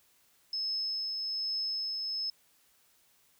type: tone with tremolo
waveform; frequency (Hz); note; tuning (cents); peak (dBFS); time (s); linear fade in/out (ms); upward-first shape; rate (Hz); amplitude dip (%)
sine; 5200; E8; -24; -30; 0.53-2.3; 2; triangle; 1.2; 30
effects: white hiss -67 dBFS RMS until 3.39 s